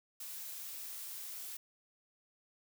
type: noise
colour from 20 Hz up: blue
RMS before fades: -45 dBFS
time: 0.2-1.57 s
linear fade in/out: 5 ms
effects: none